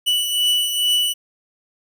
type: beating tone pair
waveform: 45% pulse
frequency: 2960 / 2962.3 Hz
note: F#7 / F#7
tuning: 0 / +1 cents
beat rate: 2.3 Hz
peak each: -17 / -24 dBFS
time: 0.06-1.14 s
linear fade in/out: 20 ms
effects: none